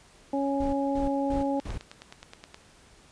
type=harmonic tone; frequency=277.2 Hz; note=C#4; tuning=in tune; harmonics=1 / 2 / 3; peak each=-27 / -30 / -32 dBFS; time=0.33-1.6 s; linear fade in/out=5 ms
type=noise bursts; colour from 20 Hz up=brown; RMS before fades=-34 dBFS; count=4; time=0.6-1.78 s; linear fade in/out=5 ms; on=130 ms; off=220 ms
type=click train; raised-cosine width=0.2 ms; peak=-25 dBFS; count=10; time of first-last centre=1.6-2.544 s; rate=9.53 Hz
effects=pink hiss -56 dBFS RMS until 3.11 s + resampled to 22050 Hz